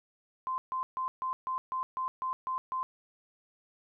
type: tone bursts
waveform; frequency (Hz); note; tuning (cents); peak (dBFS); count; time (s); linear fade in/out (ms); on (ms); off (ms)
sine; 1037; C6; -16; -30; 10; 0.47-2.83; 0; 110; 140
effects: none